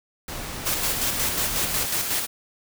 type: noise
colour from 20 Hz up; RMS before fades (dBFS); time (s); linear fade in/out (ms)
pink; -33; 0.28-1.86; 2
type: noise with tremolo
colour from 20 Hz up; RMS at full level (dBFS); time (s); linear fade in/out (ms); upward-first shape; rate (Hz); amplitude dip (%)
white; -24; 0.65-2.27; 20; square; 5.5; 40
effects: none